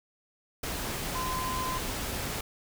sine tone in noise, 1027 Hz, C6, 33 cents flat, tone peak -32 dBFS, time 1.15-1.78 s, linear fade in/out 5 ms, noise pink, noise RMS -34 dBFS, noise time 0.63-2.41 s, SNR -1 dB, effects none

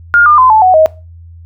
sine tone with pitch steps, 1415 / 1203.7 / 1023.9 / 871 / 741 / 630.3 Hz, F6 / D6 / C6 / A5 / F#5 / D#5, +22 / +42 / -38 / -18 / +2 / +22 cents, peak -3 dBFS, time 0.14-0.86 s, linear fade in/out 0 ms, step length 120 ms, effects noise-tail reverb RT60 0.3 s tail -20 dB re dry + added 84 Hz sine -31 dBFS peak until 1.45 s

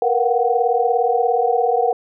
sine tone cluster, 463.4 / 483.7 / 722 / 759 Hz, A#4 / B4 / F#5 / F#5, -10 / -36 / -43 / +44 cents, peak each -20 dBFS, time 0.02-1.93 s, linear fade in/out 2 ms, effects none

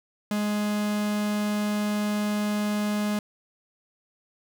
45% pulse tone, 208.8 Hz, G#3, 10 cents sharp, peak -24 dBFS, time 0.31-3.19 s, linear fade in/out 2 ms, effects none

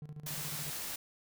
triangle tone with tremolo, 150 Hz, D3, 37 cents sharp, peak -39 dBFS, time 0.02-0.7 s, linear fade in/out 2 ms, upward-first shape square, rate 14 Hz, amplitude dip 75%
white noise, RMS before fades -40 dBFS, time 0.26-0.96 s, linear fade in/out 5 ms
effects none

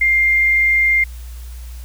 sine tone, 2107 Hz, C7, 12 cents sharp, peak -11 dBFS, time 0.01-1.04 s, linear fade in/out 5 ms, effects added 60 Hz sine -29 dBFS peak until 1.84 s + white hiss -45 dBFS RMS until 1.84 s

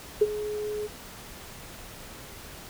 sine tone with ADSR envelope, 421.1 Hz, G#4, 24 cents sharp, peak -14 dBFS, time 0.21-0.88 s, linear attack 9 ms, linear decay 38 ms, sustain -15 dB, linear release 27 ms, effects pink hiss -44 dBFS RMS until 2.69 s

